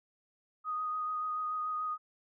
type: tone with vibrato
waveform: sine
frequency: 1244.5 Hz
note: D#6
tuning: in tune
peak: -32 dBFS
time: 0.64-1.98 s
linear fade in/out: 50 ms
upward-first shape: sine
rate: 6.9 Hz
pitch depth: 15 cents each way
effects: none